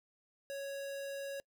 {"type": "tone", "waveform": "square", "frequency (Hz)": 554.4, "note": "C#5", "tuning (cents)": 0, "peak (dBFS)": -40, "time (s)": [0.5, 1.4], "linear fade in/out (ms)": 0, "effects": ["noise-tail reverb RT60 0.1 s tail -25 dB re dry"]}